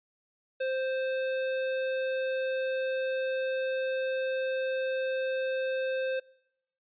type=tone; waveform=square; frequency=523.3 Hz; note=C5; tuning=in tune; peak=-29 dBFS; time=0.6-6.2 s; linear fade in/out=10 ms; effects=noise-tail reverb RT60 0.8 s tail -25 dB re dry + resampled to 8000 Hz